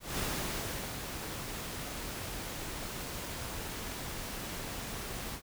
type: noise with ADSR envelope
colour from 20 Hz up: pink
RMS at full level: -34 dBFS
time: 0-5.42 s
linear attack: 180 ms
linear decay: 770 ms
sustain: -6 dB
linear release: 80 ms
effects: none